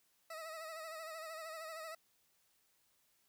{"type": "tone with vibrato", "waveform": "20% pulse", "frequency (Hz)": 641, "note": "E5", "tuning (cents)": -49, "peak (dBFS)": -40, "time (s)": [0.3, 1.95], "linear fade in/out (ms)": 5, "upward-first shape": "sine", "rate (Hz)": 13, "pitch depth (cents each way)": 54, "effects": ["white hiss -75 dBFS RMS until 3.28 s"]}